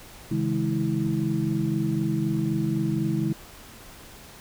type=tone cluster; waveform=sine; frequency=136.8 / 160.8 / 208.3 / 324.7 Hz; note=C#3 / E3 / G#3 / E4; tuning=-23 / -43 / +5 / -26 cents; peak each=-28 dBFS; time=0.31-3.33 s; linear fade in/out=5 ms; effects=pink hiss -46 dBFS RMS until 4.4 s